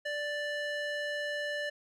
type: tone with band-pass filter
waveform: square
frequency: 587.3 Hz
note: D5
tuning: in tune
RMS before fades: -35 dBFS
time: 0.05-1.7 s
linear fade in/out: 10 ms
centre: 1800 Hz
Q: 1.1
effects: none